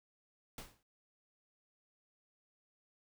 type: noise with exponential decay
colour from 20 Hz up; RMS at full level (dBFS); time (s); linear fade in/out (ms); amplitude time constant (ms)
pink; -44; 0.58-0.83; 2; 54
effects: none